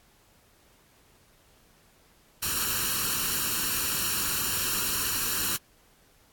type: noise with comb filter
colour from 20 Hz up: white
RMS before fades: -28 dBFS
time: 2.42-5.57 s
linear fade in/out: 10 ms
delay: 0.71 ms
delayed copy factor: +0.75
effects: pink hiss -61 dBFS RMS until 6.32 s + AAC 64 kbps